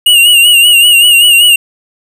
square tone with vibrato, 2847 Hz, F7, 33 cents sharp, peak -3 dBFS, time 0.06-1.56 s, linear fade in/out 5 ms, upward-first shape sine, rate 5.2 Hz, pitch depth 61 cents each way, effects none

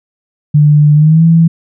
sine tone with pitch glide, 148.7 to 164.99 Hz, D3 to E3, +22 to +2 cents, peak -3 dBFS, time 0.54-1.48 s, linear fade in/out 10 ms, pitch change +180 cents, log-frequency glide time 0.95-1.24 s, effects none

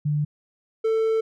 sine / triangle tone pair in turn, 148.4 / 444.7 Hz, D3 / A4, +18 / +18 cents, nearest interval octave + perfect fifth, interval 1900 cents, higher second, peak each -20 / -17 dBFS, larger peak second, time 0.05-0.25 / 0.84-1.21 s, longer second, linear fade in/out 10 ms, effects none

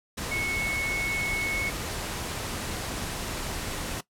sine tone in noise, 2200 Hz, C#7, 14 cents flat, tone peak -27 dBFS, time 0.31-1.7 s, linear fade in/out 10 ms, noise pink, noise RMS -33 dBFS, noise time 0.17-4.01 s, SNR +3 dB, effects noise-tail reverb RT60 0.1 s tail -18 dB re dry + low-pass 12000 Hz 12 dB/octave

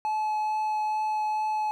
triangle tone with vibrato, 858 Hz, A5, 44 cents flat, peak -23 dBFS, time 0.05-1.71 s, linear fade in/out 0 ms, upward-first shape triangle, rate 2.3 Hz, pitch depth 9 cents each way, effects none

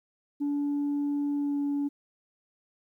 sine tone with pitch glide, 287.7 to 285.4 Hz, D4 to D4, -36 to -49 cents, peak -24 dBFS, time 0.4-1.89 s, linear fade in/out 20 ms, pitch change -13 cents, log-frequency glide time 1.36-1.58 s, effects tanh soft clip ceiling -24 dBFS + 11-bit

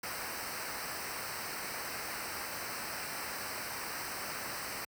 pink noise with comb filter, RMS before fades -40 dBFS, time 0.03-4.85 s, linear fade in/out 5 ms, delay 0.29 ms, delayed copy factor -0.8, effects high-pass 60 Hz 12 dB/octave

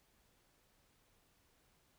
silence, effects pink hiss -73 dBFS RMS until 1.98 s

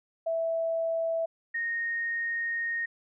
sine tone pair in turn, 658 / 1856.3 Hz, E5 / A#6, -3 / -8 cents, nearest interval octave + tritone, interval 1795 cents, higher second, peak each -26 / -28 dBFS, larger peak first, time 0.26-1.26 / 1.54-2.86 s, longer second, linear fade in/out 10 ms, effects none

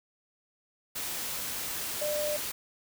sine tone in noise, 597 Hz, D5, 28 cents sharp, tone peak -29 dBFS, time 2.01-2.37 s, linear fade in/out 10 ms, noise white, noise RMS -35 dBFS, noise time 0.95-2.52 s, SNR +3 dB, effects none

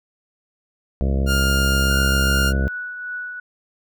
harmonic tone, 67.5 Hz, C#2, 45 cents flat, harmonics 1 / 2 / 3 / 4 / 5 / 6 / 7 / 8 / 9 / 10, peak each -18 / -26 / -26 / -34 / -34 / -36 / -34 / -36 / -36 / -40 dBFS, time 1.01-2.68 s, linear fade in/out 0 ms
sawtooth tone, 1409 Hz, F6, 15 cents sharp, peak -16 dBFS, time 1.26-2.53 s, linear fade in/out 50 ms
sine tone with tremolo, 1475 Hz, F#6, 6 cents flat, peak -25 dBFS, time 1.9-3.4 s, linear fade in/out 5 ms, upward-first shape triangle, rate 2.6 Hz, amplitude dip 45%
effects none

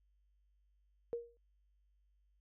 sine tone with exponential decay, 471 Hz, A#4, 18 cents sharp, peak -33 dBFS, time 1.13-1.37 s, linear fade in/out 0 ms, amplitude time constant 52 ms, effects added 50 Hz sine -70 dBFS peak until 2.4 s

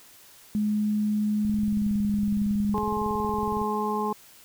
sine tone with pitch glide, 210.6 to 205.8 Hz, G#3 to G#3, +24 to -16 cents, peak -22 dBFS, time 0.55-2.78 s, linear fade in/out 0 ms, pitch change -40 cents, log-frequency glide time 1.56-2.01 s
click train, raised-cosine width 5 ms, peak -25 dBFS, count 48, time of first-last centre 1.45-3.616 s, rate 21.7 Hz
harmonic tone, 211.4 Hz, G#3, 31 cents sharp, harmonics 1 / 2 / 4 / 5, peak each -30 / -30 / -30 / -30 dBFS, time 2.74-4.13 s, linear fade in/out 5 ms
effects white hiss -52 dBFS RMS until 4.44 s

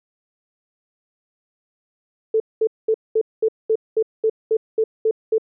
sine tone bursts, 441.4 Hz, A4, 5 cents sharp, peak -14 dBFS, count 12, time 2.34-5.382 s, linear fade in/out 5 ms, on 61 ms, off 210 ms, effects none

